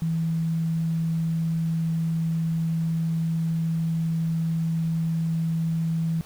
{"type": "tone", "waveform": "sine", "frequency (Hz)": 163.4, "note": "E3", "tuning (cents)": -15, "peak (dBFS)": -22, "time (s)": [0.02, 6.21], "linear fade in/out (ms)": 0, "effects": ["pink hiss -49 dBFS RMS until 6.25 s"]}